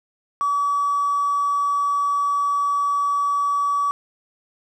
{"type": "tone with hard clipping", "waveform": "triangle", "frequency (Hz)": 1143, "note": "D6", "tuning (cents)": -47, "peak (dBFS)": -18, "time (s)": [0.41, 3.91], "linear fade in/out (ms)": 0, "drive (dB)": 3, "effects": []}